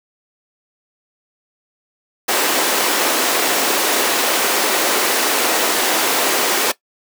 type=high-pass noise; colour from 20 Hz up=pink; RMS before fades=-17 dBFS; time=2.28-6.72 s; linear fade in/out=10 ms; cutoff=310 Hz; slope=24 dB/octave; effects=noise-tail reverb RT60 0.1 s tail -17 dB re dry